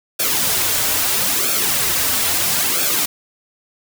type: noise with flanger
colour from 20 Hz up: white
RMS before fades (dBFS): -18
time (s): 0.19-3.06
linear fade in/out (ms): 10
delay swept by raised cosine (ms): 1 to 5.8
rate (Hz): 0.76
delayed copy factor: -0.7
effects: none